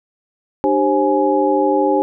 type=tone cluster; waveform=sine; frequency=298.7 / 391.3 / 532 / 838 Hz; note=D4 / G4 / C5 / G#5; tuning=+29 / -3 / +29 / +15 cents; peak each=-18 dBFS; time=0.64-2.02 s; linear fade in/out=0 ms; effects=none